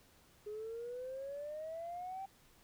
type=exponential sweep; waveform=sine; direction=up; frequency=415.3 to 784 Hz; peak=-40 dBFS; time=0.46-2.26 s; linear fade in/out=10 ms; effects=tanh soft clip ceiling -37 dBFS + pink hiss -66 dBFS RMS until 2.63 s